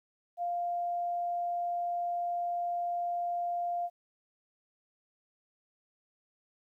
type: tone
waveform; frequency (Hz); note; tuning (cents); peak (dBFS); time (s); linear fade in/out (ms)
sine; 698.5; F5; 0; -30; 0.37-3.9; 50
effects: 12-bit